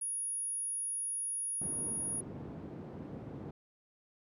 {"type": "tone", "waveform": "sine", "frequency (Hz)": 10400, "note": "E9", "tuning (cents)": -24, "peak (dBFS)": -34, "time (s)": [0.01, 2.21], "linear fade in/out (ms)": 10}
{"type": "band-pass noise", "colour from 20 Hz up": "white", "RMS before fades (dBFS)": -45, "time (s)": [1.61, 3.51], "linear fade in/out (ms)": 5, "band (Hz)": [100, 280], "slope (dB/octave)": 12}
{"effects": []}